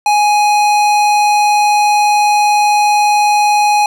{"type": "tone with hard clipping", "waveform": "sine", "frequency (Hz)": 833, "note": "G#5", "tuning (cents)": 5, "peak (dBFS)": -10, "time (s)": [0.06, 3.86], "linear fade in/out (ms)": 2, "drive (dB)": 17, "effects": []}